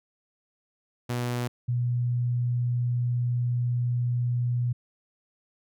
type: tone pair in turn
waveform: sawtooth / sine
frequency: 121.8 / 121.8 Hz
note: B2 / B2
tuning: -24 / -24 cents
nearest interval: unison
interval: 0 cents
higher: neither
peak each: -23 dBFS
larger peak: neither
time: 1.09-1.48 / 1.68-4.73 s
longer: second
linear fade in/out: 10 ms
effects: none